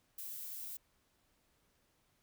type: noise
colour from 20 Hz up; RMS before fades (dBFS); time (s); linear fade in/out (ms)
violet; -45; 0.18-0.77; 5
effects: pink hiss -75 dBFS RMS until 2.22 s